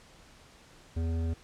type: tone with hard clipping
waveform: sine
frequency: 82.41 Hz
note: E2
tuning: in tune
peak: -30 dBFS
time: 0.96-1.34 s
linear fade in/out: 10 ms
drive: 12 dB
effects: pink hiss -56 dBFS RMS until 1.43 s + low-pass 8000 Hz 12 dB/octave